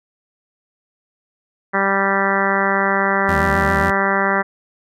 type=harmonic tone; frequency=196 Hz; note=G3; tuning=in tune; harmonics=1 / 2 / 3 / 4 / 5 / 6 / 7 / 8 / 9 / 10; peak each=-24 / -24 / -24 / -24 / -24 / -24 / -24 / -24 / -24 / -24 dBFS; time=1.73-4.43 s; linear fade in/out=20 ms
type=tone with vibrato; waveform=20% pulse; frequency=80.7 Hz; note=E2; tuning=36 cents flat; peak=-16 dBFS; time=3.28-3.91 s; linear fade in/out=10 ms; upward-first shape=sine; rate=7.4 Hz; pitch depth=160 cents each way
effects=none